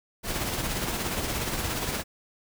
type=noise with tremolo; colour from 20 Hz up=pink; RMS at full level=-28 dBFS; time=0.23-2.04 s; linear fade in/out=50 ms; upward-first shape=triangle; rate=17 Hz; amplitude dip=45%; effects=none